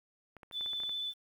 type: clicks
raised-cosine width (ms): 0.5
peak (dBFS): -35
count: 9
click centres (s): 0.367 / 0.432 / 0.512 / 0.61 / 0.661 / 0.733 / 0.802 / 0.835 / 0.894
type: tone with vibrato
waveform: sine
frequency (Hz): 3503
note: A7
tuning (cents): -8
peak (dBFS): -34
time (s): 0.52-1.14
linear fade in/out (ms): 50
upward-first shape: sine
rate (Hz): 14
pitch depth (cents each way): 14
effects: 10-bit